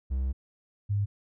triangle / sine tone pair in turn, 65.41 / 101.7 Hz, C2 / G#2, 0 / -36 cents, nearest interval minor sixth, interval 764 cents, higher second, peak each -24 dBFS, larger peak neither, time 0.1-0.33 / 0.89-1.06 s, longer first, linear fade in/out 20 ms, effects none

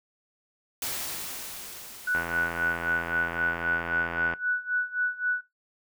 white noise with exponential decay, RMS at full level -31 dBFS, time 0.82-4.32 s, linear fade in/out 2 ms, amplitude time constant 760 ms
sine tone with tremolo, 1480 Hz, F#6, in tune, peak -22 dBFS, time 2.07-5.41 s, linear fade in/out 5 ms, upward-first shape sine, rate 3.8 Hz, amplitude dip 90%
click train, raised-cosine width 0.5 ms, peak -17 dBFS, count 186, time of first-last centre 2.15-4.337 s, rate 84.6 Hz
effects noise-tail reverb RT60 0.2 s tail -19 dB re dry

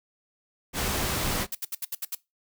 pink noise, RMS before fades -28 dBFS, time 0.73-1.47 s, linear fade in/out 50 ms
blue noise bursts, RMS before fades -31 dBFS, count 7, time 1.52-2.15 s, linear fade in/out 5 ms, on 30 ms, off 70 ms
effects noise-tail reverb RT60 0.2 s tail -20 dB re dry

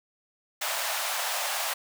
pink high-pass noise, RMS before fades -30 dBFS, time 0.61-1.74 s, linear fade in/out 10 ms, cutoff 600 Hz, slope 48 dB/octave, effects none

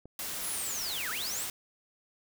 click, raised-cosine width 2 ms, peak -34 dBFS, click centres 0.056 s
white noise, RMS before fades -37 dBFS, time 0.19-1.5 s, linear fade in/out 2 ms
sine linear two-way sweep, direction down then up, 11780 to 1213 to 9050 Hz, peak -35 dBFS, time 0.4-1.47 s, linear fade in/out 50 ms, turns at 1.1 s
effects none

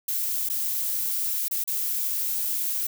violet noise with dropouts, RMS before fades -27 dBFS, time 0.08-2.87 s, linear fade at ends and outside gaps 5 ms, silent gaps 0.49-0.498 / 1.483-1.511 / 1.64-1.675 s, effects none

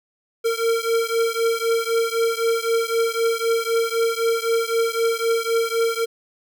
square beating tone pair, 456.6 / 460.5 Hz, A#4 / A#4, -36 / -21 cents, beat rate 3.9 Hz, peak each -22 / -23 dBFS, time 0.44-6.06 s, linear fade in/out 20 ms, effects none

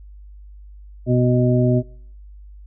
harmonic tone, 124 Hz, B2, 7 cents sharp, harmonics 1 / 2 / 3 / 5, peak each -16 / -19 / -21 / -23 dBFS, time 1.06-1.83 s, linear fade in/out 50 ms, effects noise-tail reverb RT60 0.6 s tail -25 dB re dry + added 50 Hz sine -38 dBFS peak until 2.66 s

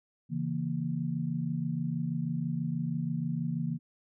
sine chord, A# diminished, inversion first, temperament equal, 138.59 / 164.81 / 233.1 Hz, C#3 / E3 / A#3, 0 / 0 / 0 cents, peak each -35 / -32 / -35 dBFS, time 0.29-3.79 s, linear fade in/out 50 ms, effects none

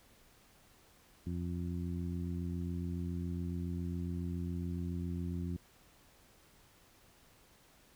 harmonic tone, 87.2 Hz, F2, 2 cents flat, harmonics 1 / 2 / 3 / 4, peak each -38 / -39 / -44 / -49 dBFS, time 1.26-5.57 s, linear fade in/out 10 ms, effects pink hiss -64 dBFS RMS until 7.95 s

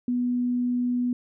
sine tone, 245.7 Hz, B3, 9 cents flat, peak -22 dBFS, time 0.08-1.13 s, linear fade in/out 2 ms, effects none

